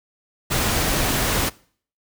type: noise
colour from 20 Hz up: pink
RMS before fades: -21 dBFS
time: 0.5-1.5 s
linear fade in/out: 20 ms
effects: noise-tail reverb RT60 0.5 s tail -22 dB re dry